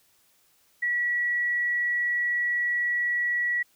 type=tone; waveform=sine; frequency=1934 Hz; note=B6; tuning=37 cents flat; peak=-23 dBFS; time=0.82-3.63 s; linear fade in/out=10 ms; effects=white hiss -64 dBFS RMS until 3.75 s